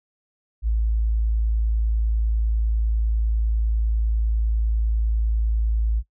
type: tone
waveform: sine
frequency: 55 Hz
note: A1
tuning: in tune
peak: -18 dBFS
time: 0.62-6.03 s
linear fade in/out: 50 ms
effects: noise-tail reverb RT60 0.1 s tail -20 dB re dry